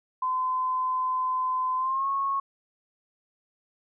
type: tone with pitch glide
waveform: sine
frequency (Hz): 1024 to 1097.5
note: C6 to C#6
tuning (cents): -38 to -18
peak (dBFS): -24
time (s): 0.22-2.4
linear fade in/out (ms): 5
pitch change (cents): +120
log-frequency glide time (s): 1.77-2.08
effects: none